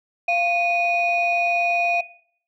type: tone pair together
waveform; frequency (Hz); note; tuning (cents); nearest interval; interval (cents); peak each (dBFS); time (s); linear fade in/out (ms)
sine; 694 / 2473; F5 / D#7; -11 / -11; octave + minor seventh; 2200; -19; 0.28-2.01; 5
effects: noise-tail reverb RT60 0.6 s tail -20 dB re dry + tanh soft clip ceiling -12 dBFS